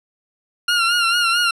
20% pulse tone with vibrato, 1396.9 Hz, F6, in tune, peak -10 dBFS, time 0.68-1.51 s, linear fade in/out 5 ms, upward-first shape sine, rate 4.5 Hz, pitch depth 55 cents each way, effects low-pass 9000 Hz 12 dB/octave

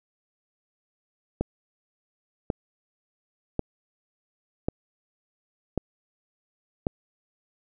click train, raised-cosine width 2 ms, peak -11 dBFS, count 6, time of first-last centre 1.41-6.869 s, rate 0.916 Hz, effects none

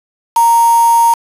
sine tone with quantisation, 930 Hz, A#5, 4 cents flat, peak -6 dBFS, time 0.36-1.14 s, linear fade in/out 5 ms, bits 3, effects resampled to 32000 Hz

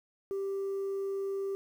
sine tone, 392 Hz, G4, in tune, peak -29 dBFS, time 0.31-1.55 s, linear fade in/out 0 ms, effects tanh soft clip ceiling -30 dBFS + 10-bit

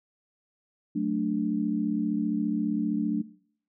sine chord, D major, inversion first, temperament equal, 185 / 220 / 293.7 Hz, F#3 / A3 / D4, 0 / 0 / 0 cents, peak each -31 / -29 / -28 dBFS, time 0.95-3.22 s, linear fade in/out 10 ms, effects noise-tail reverb RT60 0.6 s tail -20 dB re dry

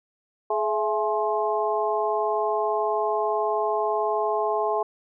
harmonic tone with a mistuned harmonic, 211.7 Hz, G#3, 33 cents sharp, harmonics 2 / 3 / 4 / 5, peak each -26 / -27 / -27 / -29 dBFS, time 0.5-4.83 s, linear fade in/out 5 ms, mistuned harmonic 3, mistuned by +80 cents, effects none

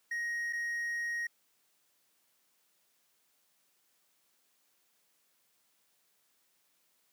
triangle tone with dropouts, 1879 Hz, A#6, 13 cents sharp, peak -31 dBFS, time 0.11-1.27 s, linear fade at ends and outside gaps 5 ms, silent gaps 0.527-0.531 s, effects white hiss -73 dBFS RMS until 7.12 s + high-pass 150 Hz 12 dB/octave

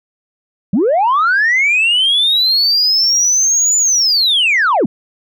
sine linear two-way sweep, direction up then down, 164.81 to 7040 to 164.81 Hz, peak -8 dBFS, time 0.73-4.86 s, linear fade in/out 5 ms, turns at 3.77 s, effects tanh soft clip ceiling -7 dBFS

